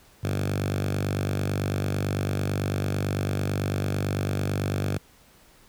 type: tone with high-pass filter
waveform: 5% pulse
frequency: 49 Hz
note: G1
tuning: in tune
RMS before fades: -27 dBFS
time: 0.23-4.98 s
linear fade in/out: 10 ms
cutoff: 110 Hz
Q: 7
effects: pink hiss -56 dBFS RMS until 5.68 s